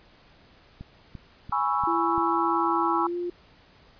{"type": "click train", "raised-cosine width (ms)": 5, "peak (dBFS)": -26, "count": 5, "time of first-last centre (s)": [0.81, 2.18], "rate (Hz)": 2.92}
{"type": "chord", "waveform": "sine", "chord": "C# minor seventh", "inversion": "second", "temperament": "equal", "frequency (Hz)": [830.6, 987.8, 1108.7, 1318.5], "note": ["G#5", "B5", "C#6", "E6"], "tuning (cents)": [0, 0, 0, 0], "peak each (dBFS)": -28, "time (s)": [1.52, 3.07], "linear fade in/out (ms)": 5}
{"type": "tone with pitch glide", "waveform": "sine", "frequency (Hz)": [337, 351.1], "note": ["E4", "F4"], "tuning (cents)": [38, 9], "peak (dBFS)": -27, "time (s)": [1.87, 3.3], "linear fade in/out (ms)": 5, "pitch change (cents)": 71, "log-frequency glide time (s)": [3.01, 3.16]}
{"effects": ["pink hiss -56 dBFS RMS until 3.99 s", "resampled to 11025 Hz"]}